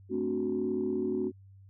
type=chord; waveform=sine; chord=D dominant seventh; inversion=second; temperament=equal; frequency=220 / 261.6 / 293.7 / 370 Hz; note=A3 / C4 / D4 / F#4; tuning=0 / 0 / 0 / 0 cents; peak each=-35 / -34 / -36 / -30 dBFS; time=0.09-1.32 s; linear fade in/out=50 ms; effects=tanh soft clip ceiling -20 dBFS + added 97 Hz sine -51 dBFS peak until 1.69 s